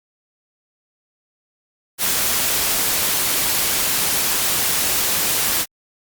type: noise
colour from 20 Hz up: white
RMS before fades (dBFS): -19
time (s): 1.98-5.66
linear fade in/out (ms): 50
effects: Opus 48 kbps